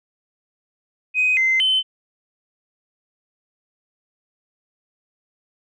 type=tone with pitch steps; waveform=sine; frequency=2509 / 2071 / 3060 Hz; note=D#7 / C7 / G7; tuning=+14 / -18 / -42 cents; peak=-14 dBFS; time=1.14-1.83 s; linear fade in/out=50 ms; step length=230 ms; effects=tanh soft clip ceiling -10 dBFS